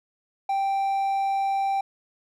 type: tone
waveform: triangle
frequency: 784 Hz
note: G5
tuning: in tune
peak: -20 dBFS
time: 0.49-1.81 s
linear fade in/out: 5 ms
effects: none